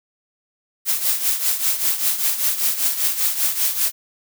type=noise with tremolo; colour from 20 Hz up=blue; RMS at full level=-17 dBFS; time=0.85-3.92 s; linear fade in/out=50 ms; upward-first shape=triangle; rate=5.1 Hz; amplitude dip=75%; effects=none